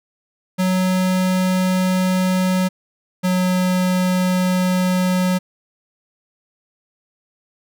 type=tone pair in turn; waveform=square; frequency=185 / 183.19 Hz; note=F#3 / F#3; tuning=0 / -17 cents; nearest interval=unison; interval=17 cents; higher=first; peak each=-16 dBFS; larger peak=neither; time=0.58-2.69 / 3.23-5.39 s; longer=second; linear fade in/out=20 ms; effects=none